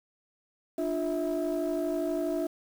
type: tone cluster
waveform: sine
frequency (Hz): 297.6 / 350 / 650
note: D4 / F4 / E5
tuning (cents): +23 / +4 / -24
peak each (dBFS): -30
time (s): 0.78-2.47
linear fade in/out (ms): 5
effects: tanh soft clip ceiling -23 dBFS + 8-bit